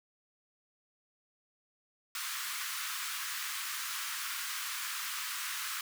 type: high-pass noise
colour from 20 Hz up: pink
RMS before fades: -38 dBFS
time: 2.15-5.81 s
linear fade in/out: 2 ms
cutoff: 1100 Hz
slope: 48 dB/octave
effects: none